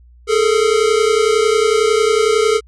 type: tone pair together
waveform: square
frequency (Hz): 421.1 / 452.1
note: G#4 / A4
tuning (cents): +24 / +47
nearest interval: minor second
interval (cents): 123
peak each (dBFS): -15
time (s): 0.27-2.61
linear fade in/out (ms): 50
effects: added 60 Hz sine -42 dBFS peak until 2.67 s + resampled to 22050 Hz